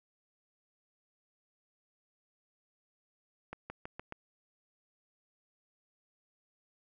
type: accelerating click train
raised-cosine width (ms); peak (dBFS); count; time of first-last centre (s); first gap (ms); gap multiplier
0.5; -26; 5; 3.53-4.124; 170; 0.91
effects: none